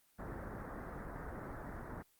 pink low-pass noise, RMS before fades -45 dBFS, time 0.18-2.03 s, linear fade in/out 20 ms, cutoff 1800 Hz, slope 48 dB/octave, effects white hiss -71 dBFS RMS until 2.19 s + Opus 24 kbps

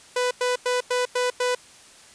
sawtooth tone bursts, 496.7 Hz, B4, 10 cents sharp, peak -17 dBFS, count 6, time 0.16-1.55 s, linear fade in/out 5 ms, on 150 ms, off 98 ms, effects white hiss -49 dBFS RMS until 2.14 s + resampled to 22050 Hz

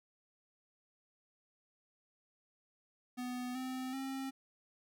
square tone with pitch steps, 248.6 / 258 / 267.7 Hz, B3 / C4 / C4, +12 / -24 / +40 cents, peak -39 dBFS, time 3.17-4.31 s, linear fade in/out 20 ms, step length 380 ms, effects none

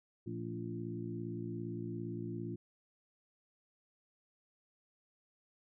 harmonic tone with a mistuned harmonic, 57.5 Hz, A#1, 23 cents flat, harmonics 2 / 3 / 4 / 5 / 6, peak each -43 / -45 / -47 / -46 / -44 dBFS, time 0.26-2.56 s, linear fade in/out 10 ms, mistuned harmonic 4, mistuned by -39 cents, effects none

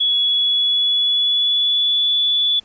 sine tone with pitch glide, 3376 to 3447 Hz, G#7 to A7, +28 to -36 cents, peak -14 dBFS, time 0-2.6 s, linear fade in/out 10 ms, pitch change +36 cents, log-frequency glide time 0.21-2.17 s, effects pink hiss -53 dBFS RMS until 2.64 s + resampled to 16000 Hz

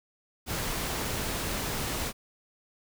pink noise, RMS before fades -32 dBFS, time 0.46-2.13 s, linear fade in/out 50 ms, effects none

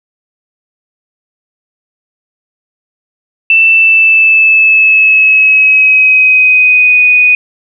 sine tone with pitch glide, 2662 to 2484 Hz, E7 to D#7, +16 to -3 cents, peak -3 dBFS, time 3.5-7.35 s, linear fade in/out 2 ms, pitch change -119 cents, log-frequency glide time 3.7-7.02 s, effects none

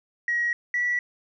sine tone pair in turn, 1902 / 1948.7 Hz, A#6 / B6, +34 / -24 cents, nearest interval unison, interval 42 cents, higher second, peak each -21 dBFS, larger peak neither, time 0.28-0.53 / 0.74-0.99 s, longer neither, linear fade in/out 2 ms, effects tanh soft clip ceiling -17 dBFS

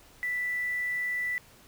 sine tone with quantisation, 1975.5 Hz, B6, in tune, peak -28 dBFS, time 0.23-1.38 s, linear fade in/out 0 ms, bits 8, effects pink hiss -56 dBFS RMS until 1.67 s

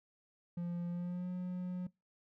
triangle tone with pitch glide, 173.5 to 180.87 Hz, F3 to F#3, -11 to -39 cents, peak -34 dBFS, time 0.57-1.87 s, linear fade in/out 5 ms, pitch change +72 cents, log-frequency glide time 0.89-1.29 s, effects noise-tail reverb RT60 0.2 s tail -22 dB re dry

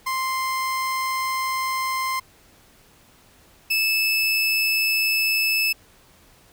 30% pulse tone pair in turn, 1046.5 / 2617 Hz, C6 / E7, 0 / -13 cents, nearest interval octave + major third, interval 1587 cents, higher second, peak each -20 / -16 dBFS, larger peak second, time 0.06-2.2 / 3.7-5.73 s, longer first, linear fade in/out 10 ms, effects pink hiss -54 dBFS RMS until 6.52 s

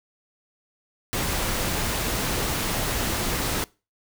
pink noise, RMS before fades -26 dBFS, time 1.13-3.64 s, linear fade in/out 0 ms, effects noise-tail reverb RT60 0.3 s tail -23 dB re dry

